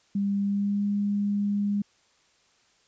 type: tone with pitch glide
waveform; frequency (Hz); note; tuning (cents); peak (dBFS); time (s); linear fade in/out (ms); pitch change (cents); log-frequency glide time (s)
sine; 199.9 to 203.4; G3 to G#3; +34 to -36; -23; 0.15-1.82; 5; +30; 0.41-0.85
effects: white hiss -64 dBFS RMS until 2.87 s + resampled to 16000 Hz